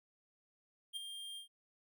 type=tone with ADSR envelope; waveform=square; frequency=3200 Hz; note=G7; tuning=35 cents sharp; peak=-38 dBFS; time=0.93-1.48 s; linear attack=34 ms; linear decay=14 ms; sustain=-7 dB; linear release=110 ms; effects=none